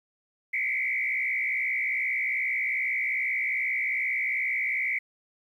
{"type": "tone with frequency modulation", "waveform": "sine", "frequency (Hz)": 2159, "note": "C#7", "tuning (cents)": -46, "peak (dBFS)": -25, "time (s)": [0.53, 4.99], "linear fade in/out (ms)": 10, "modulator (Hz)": 62.5, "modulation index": 2.5, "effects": ["10-bit"]}